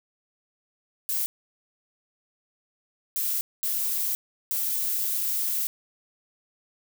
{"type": "noise bursts at uneven times", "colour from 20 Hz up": "violet", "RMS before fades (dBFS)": -27, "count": 4, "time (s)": [[1.09, 1.26], [3.16, 3.41], [3.63, 4.15], [4.51, 5.67]], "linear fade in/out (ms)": 0, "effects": []}